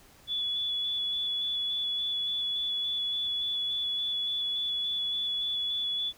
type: tone with vibrato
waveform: sine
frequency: 3423 Hz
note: A7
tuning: 48 cents flat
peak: -28 dBFS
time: 0.27-6.13 s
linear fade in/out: 50 ms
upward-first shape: square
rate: 3.5 Hz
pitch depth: 11 cents each way
effects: pink hiss -57 dBFS RMS until 6.17 s